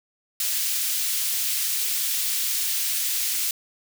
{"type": "high-pass noise", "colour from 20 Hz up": "white", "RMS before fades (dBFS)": -25, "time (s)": [0.4, 3.51], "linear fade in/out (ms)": 2, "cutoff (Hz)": 2700, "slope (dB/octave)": 12, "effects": []}